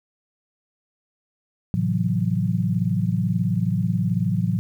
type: chord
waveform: sine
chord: F# half-diminished seventh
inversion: first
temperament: just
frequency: 111 / 133.2 / 166.5 / 185 Hz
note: A2 / C3 / E3 / F#3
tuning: +16 / +31 / +18 / 0 cents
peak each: -24 / -28 / -24 / -24 dBFS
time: 1.74-4.59 s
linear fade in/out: 0 ms
effects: 9-bit